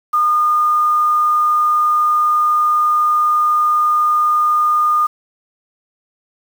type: tone with quantisation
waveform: sine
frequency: 1218 Hz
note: D#6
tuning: 37 cents flat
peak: -11 dBFS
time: 0.13-5.07 s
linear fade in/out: 10 ms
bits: 6
effects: none